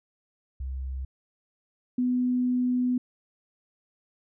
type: tone pair in turn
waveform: sine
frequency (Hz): 65.7 / 249.3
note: C2 / B3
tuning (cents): +8 / +16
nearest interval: octave + major seventh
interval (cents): 2308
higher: second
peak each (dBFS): -30 / -22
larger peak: second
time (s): 0.6-1.05 / 1.98-2.98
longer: second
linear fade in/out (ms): 5
effects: none